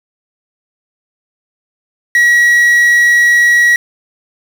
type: tone with quantisation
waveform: triangle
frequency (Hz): 1914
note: A#6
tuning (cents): +45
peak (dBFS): -4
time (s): 2.15-3.76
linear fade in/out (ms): 2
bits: 4
effects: none